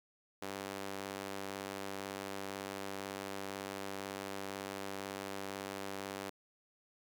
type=tone with high-pass filter; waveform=sawtooth; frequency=98 Hz; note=G2; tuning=in tune; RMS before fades=-43 dBFS; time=0.42-6.3 s; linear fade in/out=5 ms; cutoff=340 Hz; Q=0.77; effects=none